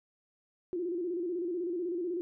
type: tone with vibrato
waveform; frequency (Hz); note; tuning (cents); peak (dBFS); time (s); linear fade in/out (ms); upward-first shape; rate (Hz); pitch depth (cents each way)
sine; 349.6; F4; +2; -31; 0.73-2.21; 0; square; 16; 71
effects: none